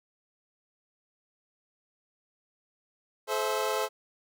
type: chord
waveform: 25% pulse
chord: A minor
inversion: none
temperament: equal with one note detuned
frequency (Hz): 429.7 / 523.3 / 659.3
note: A4 / C5 / E5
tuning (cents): -41 / 0 / 0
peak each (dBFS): -27 / -28 / -30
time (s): 3.27-3.89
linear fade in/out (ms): 50
effects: none